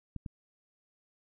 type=clicks; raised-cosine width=5 ms; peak=-26 dBFS; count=2; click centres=0.163 / 0.262 s; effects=none